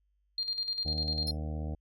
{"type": "tone with tremolo", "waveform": "sine", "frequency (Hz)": 4200, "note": "C8", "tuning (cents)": 6, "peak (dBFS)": -29, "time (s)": [0.38, 1.31], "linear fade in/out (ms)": 2, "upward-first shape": "square", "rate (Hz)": 10, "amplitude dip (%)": 60}
{"type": "harmonic tone", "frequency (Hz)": 76.8, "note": "D#2", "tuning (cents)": -22, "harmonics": [1, 2, 3, 4, 6, 7, 8, 9, 10], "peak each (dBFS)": [-34, -40, -44, -46, -50, -51, -52, -53, -54], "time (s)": [0.85, 1.75], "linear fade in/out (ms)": 5}
{"type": "tone with exponential decay", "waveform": "20% pulse", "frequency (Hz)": 5300, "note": "E8", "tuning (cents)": 9, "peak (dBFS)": -31, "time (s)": [1.27, 1.37], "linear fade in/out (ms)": 2, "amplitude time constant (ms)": 20}
{"effects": ["added 50 Hz sine -70 dBFS peak until 1.8 s"]}